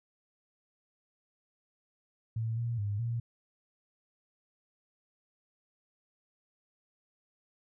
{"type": "tone with pitch steps", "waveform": "sine", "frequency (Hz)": [112.9, 117.6, 102.4, 117.2], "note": ["A2", "A#2", "G#2", "A#2"], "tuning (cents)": [45, 16, -24, 10], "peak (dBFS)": -30, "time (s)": [2.36, 3.2], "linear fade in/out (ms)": 5, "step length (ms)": 210, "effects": []}